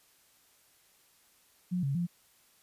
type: tone with pitch steps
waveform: sine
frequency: 179.9 / 138.3 / 173.5 Hz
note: F#3 / C#3 / F3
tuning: -48 / -4 / -11 cents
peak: -28 dBFS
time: 1.71-2.07 s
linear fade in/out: 20 ms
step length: 120 ms
effects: white hiss -65 dBFS RMS until 2.62 s + resampled to 32000 Hz